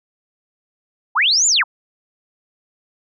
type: linear two-way sweep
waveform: sine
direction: up then down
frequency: 735 to 7370 to 735 Hz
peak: -12 dBFS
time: 1.15-1.64 s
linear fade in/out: 20 ms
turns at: 1.47 s
effects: none